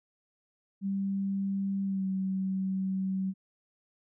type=tone with pitch glide; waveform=sine; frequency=196 to 190.42 Hz; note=G3 to G3; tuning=0 to -50 cents; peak=-28 dBFS; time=0.81-3.34 s; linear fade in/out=50 ms; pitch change=-50 cents; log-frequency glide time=1.84-2.06 s; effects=none